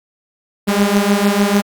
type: beating tone pair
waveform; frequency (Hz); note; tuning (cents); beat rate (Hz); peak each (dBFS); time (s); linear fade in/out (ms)
sawtooth; 199.3 / 206; G3 / G#3; +29 / -14; 6.7; -11; 0.67-1.62; 20
effects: Opus 48 kbps